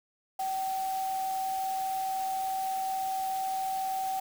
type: tone in noise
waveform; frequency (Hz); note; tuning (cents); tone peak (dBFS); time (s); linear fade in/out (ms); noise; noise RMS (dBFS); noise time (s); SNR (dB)
sine; 765; G5; -42; -29; 0.39-4.2; 5; white; -44; 0.39-4.2; +12
effects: none